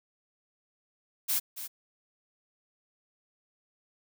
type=noise with echo; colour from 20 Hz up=blue; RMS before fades=-28 dBFS; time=1.28-1.4 s; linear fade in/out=20 ms; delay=280 ms; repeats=1; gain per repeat=-11 dB; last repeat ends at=1.68 s; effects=none

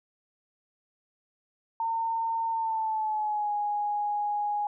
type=tone with pitch glide; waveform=sine; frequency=909 to 828.8 Hz; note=A#5 to G#5; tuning=-44 to -4 cents; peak=-26 dBFS; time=1.8-4.67 s; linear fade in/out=2 ms; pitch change=-160 cents; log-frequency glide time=2.5-3.52 s; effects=none

